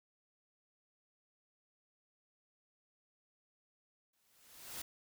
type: noise with exponential growth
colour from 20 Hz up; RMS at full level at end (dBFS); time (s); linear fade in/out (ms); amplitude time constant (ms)
white; -42; 4.13-4.82; 5; 150
effects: none